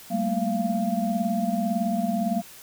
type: tone cluster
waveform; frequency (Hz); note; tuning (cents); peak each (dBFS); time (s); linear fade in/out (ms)
sine; 192.9 / 214.5 / 232.5 / 688; G3 / A3 / A#3 / F5; -28 / -44 / -4 / -26; -28; 0.1-2.42; 20
effects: white hiss -46 dBFS RMS until 2.62 s